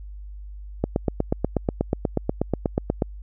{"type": "click train", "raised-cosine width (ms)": 2, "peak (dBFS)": -7, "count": 19, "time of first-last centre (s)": [0.84, 3.022], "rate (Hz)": 8.25, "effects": ["added 50 Hz sine -35 dBFS peak until 3.22 s"]}